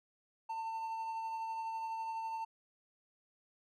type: tone with tremolo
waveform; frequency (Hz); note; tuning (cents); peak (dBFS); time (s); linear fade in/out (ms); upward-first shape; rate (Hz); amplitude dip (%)
triangle; 898; A5; +35; -34; 0.49-2.45; 10; triangle; 12; 30
effects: none